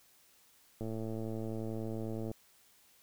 click train, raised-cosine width 2 ms, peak -27 dBFS, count 168, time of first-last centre 0.81-2.315 s, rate 111 Hz, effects white hiss -65 dBFS RMS until 3.02 s

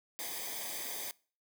white noise with comb filter, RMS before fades -40 dBFS, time 0.19-1.11 s, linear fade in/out 0 ms, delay 0.72 ms, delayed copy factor -0.8, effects noise-tail reverb RT60 0.4 s tail -23 dB re dry

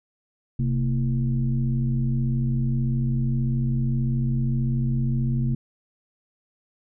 sine tone with frequency modulation, 130.81 Hz, C3, in tune, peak -20 dBFS, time 0.59-5.55 s, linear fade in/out 5 ms, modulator 98.3 Hz, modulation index 0.88, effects none

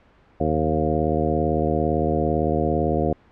harmonic tone with a mistuned harmonic, 77.78 Hz, D#2, in tune, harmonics 1 / 2 / 3 / 4 / 5 / 6 / 7 / 9, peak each -27 / -27 / -27 / -27 / -27 / -27 / -27 / -27 dBFS, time 0.4-3.13 s, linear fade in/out 5 ms, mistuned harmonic 1, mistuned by +32 cents, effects pink hiss -55 dBFS RMS until 3.31 s + low-pass 2000 Hz 12 dB/octave

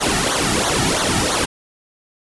pink noise with flanger, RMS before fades -18 dBFS, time 0-1.46 s, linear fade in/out 20 ms, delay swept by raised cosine 0.38 to 1.98 ms, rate 3 Hz, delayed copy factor -0.8, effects resampled to 24000 Hz

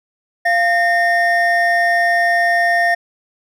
triangle tone pair together, 693.4 / 1830 Hz, F5 / A#6, -13 / -32 cents, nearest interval octave + perfect fourth, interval 1681 cents, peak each -13 dBFS, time 0.45-2.95 s, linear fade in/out 10 ms, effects none

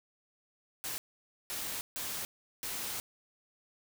white noise bursts at uneven times, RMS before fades -38 dBFS, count 4, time 0.84-0.98 / 1.5-1.81 / 1.96-2.25 / 2.63-3 s, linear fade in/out 0 ms, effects none

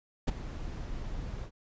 brown noise with ADSR envelope, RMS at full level -22 dBFS, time 0.27-1.51 s, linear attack 14 ms, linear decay 18 ms, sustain -16 dB, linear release 75 ms, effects resampled to 16000 Hz

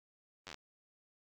slowing click train, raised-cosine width 0.2 ms, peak -28 dBFS, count 7, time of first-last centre 0.47-0.543 s, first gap 10 ms, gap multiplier 1.08, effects AAC 48 kbps

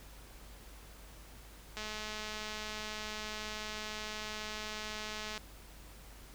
click train, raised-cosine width 0.2 ms, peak -24 dBFS, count 773, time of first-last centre 1.77-5.377 s, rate 214 Hz, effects added 50 Hz sine -53 dBFS peak until 6.34 s + pink hiss -56 dBFS RMS until 6.34 s

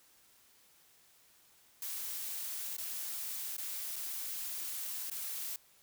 blue noise with dropouts, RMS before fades -40 dBFS, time 1.82-5.56 s, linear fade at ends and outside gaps 2 ms, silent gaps 2.767-2.782 / 3.567-3.581 / 3.959-3.963 / 5.1-5.114 s, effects white hiss -65 dBFS RMS until 5.82 s

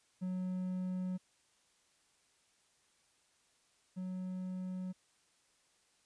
triangle tone pair in turn, 184 / 184.67 Hz, F#3 / F#3, -9 / -3 cents, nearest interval unison, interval 6 cents, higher second, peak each -33 / -36 dBFS, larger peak first, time 0.21-1.18 / 3.96-4.93 s, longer neither, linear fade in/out 20 ms, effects white hiss -72 dBFS RMS until 6.05 s + resampled to 22050 Hz

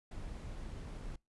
brown noise, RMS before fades -44 dBFS, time 0.11-1.16 s, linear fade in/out 5 ms, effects noise-tail reverb RT60 0.2 s tail -24 dB re dry + resampled to 24000 Hz

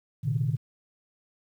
sine tone cluster, 114.9 / 130.4 / 152.9 Hz, A#2 / C3 / D#3, -25 / -5 / -30 cents, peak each -28 dBFS, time 0.23-0.57 s, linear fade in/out 20 ms, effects tanh soft clip ceiling -15 dBFS + 10-bit

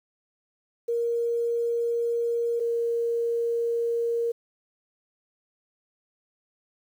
sine tone pair in turn, 469.1 / 467 Hz, A#4 / A#4, +11 / +3 cents, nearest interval unison, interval 8 cents, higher first, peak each -23 dBFS, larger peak neither, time 0.88-2.6 / 2.6-4.32 s, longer neither, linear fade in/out 10 ms, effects 9-bit

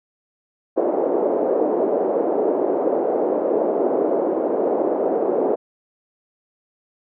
white band-pass noise, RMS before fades -20 dBFS, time 0.76-5.56 s, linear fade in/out 20 ms, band 330 to 560 Hz, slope 24 dB/octave, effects none

